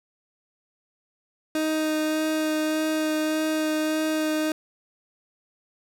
30% pulse tone with vibrato, 311.1 Hz, D#4, in tune, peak -20 dBFS, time 1.55-4.52 s, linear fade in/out 2 ms, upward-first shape sine, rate 1.7 Hz, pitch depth 10 cents each way, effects none

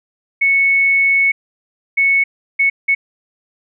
sine tone bursts at uneven times, 2209 Hz, C#7, 7 cents flat, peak -10 dBFS, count 4, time 0.41-1.32 / 1.97-2.24 / 2.59-2.7 / 2.88-2.95 s, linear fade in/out 10 ms, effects none

